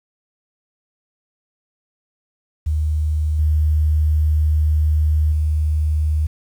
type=tone with level steps; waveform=sine; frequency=76.7 Hz; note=D#2; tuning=24 cents flat; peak=-16 / -13 / -15 dBFS; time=2.66-6.27 s; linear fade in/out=10 ms; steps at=3.39 / 5.32 s; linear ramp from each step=2 ms; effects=8-bit